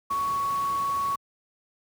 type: tone in noise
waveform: sine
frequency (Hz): 1115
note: C#6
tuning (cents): +10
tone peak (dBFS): -24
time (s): 0.1-1.16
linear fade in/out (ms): 10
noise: pink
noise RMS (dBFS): -41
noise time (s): 0.1-1.16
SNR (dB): +14
effects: high-pass 80 Hz 12 dB/octave